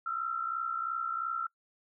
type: tone pair together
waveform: sine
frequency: 1297.1 / 1360 Hz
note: E6 / F6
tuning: -28 / -46 cents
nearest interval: minor second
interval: 82 cents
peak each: -37 / -32 dBFS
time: 0.06-1.47 s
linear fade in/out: 5 ms
effects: noise-tail reverb RT60 0.1 s tail -23 dB re dry